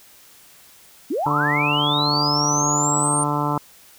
sine linear sweep, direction up, 233.1 to 8890 Hz, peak -20 dBFS, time 1.1-3.24 s, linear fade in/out 10 ms
harmonic tone, 146.83 Hz, D3, in tune, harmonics 1 / 2 / 3 / 4 / 5 / 6 / 7 / 8 / 9, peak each -25 / -26 / -32 / -32 / -31 / -26 / -26 / -32 / -30 dBFS, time 1.26-3.58 s, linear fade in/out 2 ms
effects white hiss -49 dBFS RMS until 3.98 s

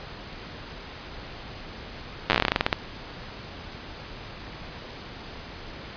slowing click train, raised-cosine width 0.3 ms, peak -3 dBFS, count 16, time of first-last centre 2.3-2.728 s, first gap 9 ms, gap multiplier 1.15, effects pink hiss -40 dBFS RMS until 5.96 s + resampled to 11025 Hz

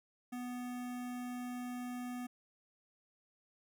square tone with notch filter, 246.9 Hz, B3, in tune, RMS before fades -42 dBFS, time 0.32-2.27 s, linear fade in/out 10 ms, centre 4300 Hz, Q 1.5, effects none

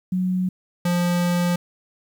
sine / square tone pair in turn, 183.9 / 175.47 Hz, F#3 / F3, -10 / +8 cents, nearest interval minor second, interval 82 cents, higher first, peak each -19 dBFS, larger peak neither, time 0.12-0.49 / 0.85-1.56 s, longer second, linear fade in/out 5 ms, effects 9-bit

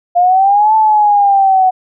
sine exponential two-way sweep, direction up then down, 697 to 880 to 741 Hz, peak -6 dBFS, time 0.15-1.71 s, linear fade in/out 20 ms, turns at 0.75 s, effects none

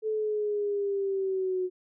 sine linear sweep, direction down, 437.4 to 364.5 Hz, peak -26 dBFS, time 0.02-1.7 s, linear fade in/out 50 ms, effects none

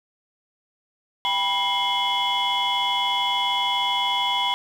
sine tone cluster, 793 / 980 / 2123 / 3003 / 3354 Hz, G5 / B5 / C7 / F#7 / G#7, +20 / -14 / +25 / +25 / +16 cents, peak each -28 / -23 / -29 / -28 / -24 dBFS, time 1.25-4.54 s, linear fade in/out 0 ms, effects tanh soft clip ceiling -14 dBFS + 8-bit

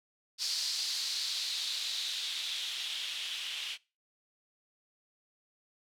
violet noise with low-pass filter sweep, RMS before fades -36 dBFS, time 0.38-3.78 s, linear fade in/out 50 ms, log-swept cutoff 4700 to 3000 Hz, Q 3.7, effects noise-tail reverb RT60 0.3 s tail -22 dB re dry

